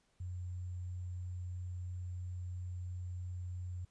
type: tone with sample-and-hold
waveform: sine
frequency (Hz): 89.7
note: F2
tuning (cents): +47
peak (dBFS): -39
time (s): 0.2-3.85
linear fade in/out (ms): 5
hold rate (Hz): 7350
effects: pink hiss -75 dBFS RMS until 3.9 s + resampled to 22050 Hz